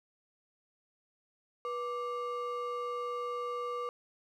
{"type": "ring-modulated tone", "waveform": "triangle", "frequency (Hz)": 830.6, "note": "G#5", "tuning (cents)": 0, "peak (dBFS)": -29, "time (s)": [1.65, 3.89], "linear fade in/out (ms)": 0, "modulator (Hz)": 344, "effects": []}